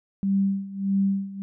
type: tone with tremolo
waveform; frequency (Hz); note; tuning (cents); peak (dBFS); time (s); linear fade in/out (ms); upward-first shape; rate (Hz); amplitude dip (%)
sine; 196; G3; 0; -18; 0.23-1.42; 0; sine; 1.6; 85
effects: none